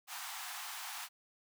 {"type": "high-pass noise", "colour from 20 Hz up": "pink", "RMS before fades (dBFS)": -44, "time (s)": [0.07, 1.09], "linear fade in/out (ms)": 50, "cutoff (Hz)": 720, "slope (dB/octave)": 96, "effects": []}